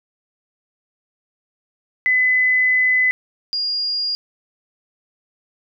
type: tone pair in turn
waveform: sine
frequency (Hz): 2013 / 4835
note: B6 / D8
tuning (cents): +33 / +50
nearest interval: octave + minor third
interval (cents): 1517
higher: second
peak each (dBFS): -13 / -19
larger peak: first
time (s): 2.06-3.11 / 3.53-4.15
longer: first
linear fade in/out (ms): 0
effects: none